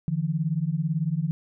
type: beating tone pair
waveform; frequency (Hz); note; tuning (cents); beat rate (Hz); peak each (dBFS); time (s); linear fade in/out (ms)
sine; 150 / 168; D3 / E3; +37 / +33; 18; -26; 0.08-1.31; 0
effects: none